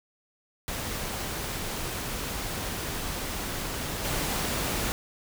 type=noise with level steps; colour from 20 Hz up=pink; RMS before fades=-33 / -29 dBFS; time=0.68-4.92 s; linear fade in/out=0 ms; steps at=4.04 s; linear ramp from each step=10 ms; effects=none